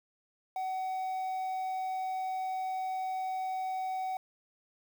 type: tone with quantisation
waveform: triangle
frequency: 752 Hz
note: F#5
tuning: 28 cents sharp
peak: -30 dBFS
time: 0.56-4.17 s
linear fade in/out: 2 ms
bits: 9
effects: none